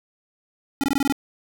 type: tone bursts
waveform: square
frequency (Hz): 277.2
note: C#4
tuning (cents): 0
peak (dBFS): -19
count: 7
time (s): 0.81-1.124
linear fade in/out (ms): 0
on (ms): 26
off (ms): 22
effects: none